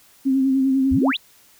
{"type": "tone with vibrato", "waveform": "sine", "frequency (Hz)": 266.7, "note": "C4", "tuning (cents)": 33, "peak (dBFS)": -15, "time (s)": [0.25, 1.12], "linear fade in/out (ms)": 20, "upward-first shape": "sine", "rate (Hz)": 10, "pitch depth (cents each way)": 33}
{"type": "exponential sweep", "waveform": "sine", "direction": "up", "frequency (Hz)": [55, 4252], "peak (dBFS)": -20, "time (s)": [0.91, 1.17], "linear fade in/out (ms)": 10}
{"effects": ["white hiss -53 dBFS RMS until 1.59 s"]}